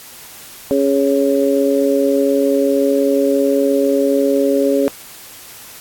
harmonic tone, 138.59 Hz, C#3, in tune, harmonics 2 / 3 / 4, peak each -16 / -16 / -16 dBFS, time 0.71-4.88 s, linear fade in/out 0 ms, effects white hiss -37 dBFS RMS until 5.8 s + AAC 64 kbps

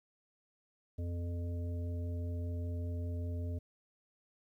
harmonic tone with a mistuned harmonic, 86.6 Hz, F2, 14 cents flat, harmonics 1 / 3 / 5 / 7, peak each -35 / -46 / -51 / -52 dBFS, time 0.98-3.59 s, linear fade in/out 10 ms, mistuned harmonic 3, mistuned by -34 cents, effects 12-bit

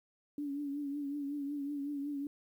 sine tone with vibrato, 285.5 Hz, D4, 49 cents flat, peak -35 dBFS, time 0.38-2.27 s, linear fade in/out 2 ms, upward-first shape triangle, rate 5.4 Hz, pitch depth 61 cents each way, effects 11-bit

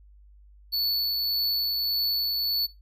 square tone with tremolo, 4445 Hz, C#8, 4 cents sharp, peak -23 dBFS, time 0.72-2.67 s, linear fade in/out 20 ms, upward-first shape triangle, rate 1.7 Hz, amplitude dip 25%, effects noise-tail reverb RT60 0.2 s tail -17 dB re dry + added 50 Hz sine -50 dBFS peak until 2.81 s

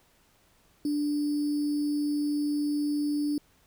sine tone with sample-and-hold, 293.7 Hz, D4, in tune, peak -25 dBFS, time 0.85-3.38 s, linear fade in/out 2 ms, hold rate 4900 Hz, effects pink hiss -64 dBFS RMS until 3.66 s

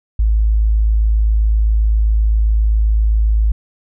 sine tone, 53.8 Hz, A1, 38 cents flat, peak -10 dBFS, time 0.19-3.52 s, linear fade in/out 5 ms, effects none

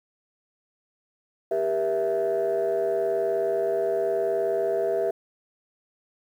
sine chord, E diminished, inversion first, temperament just, 395.6 / 474.7 / 659.3 Hz, G4 / Bb4 / E5, +16 / +31 / 0 cents, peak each -25 / -27 / -24 dBFS, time 1.51-5.11 s, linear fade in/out 5 ms, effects tanh soft clip ceiling -17 dBFS + 9-bit

